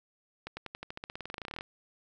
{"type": "accelerating click train", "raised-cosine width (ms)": 0.3, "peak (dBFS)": -23, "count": 23, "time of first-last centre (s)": [0.47, 1.609], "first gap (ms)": 100, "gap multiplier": 0.93, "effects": []}